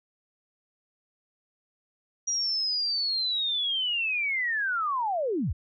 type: linear sweep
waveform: sine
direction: down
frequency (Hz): 5770 to 46.25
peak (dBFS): -25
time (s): 2.27-5.53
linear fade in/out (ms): 10
effects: none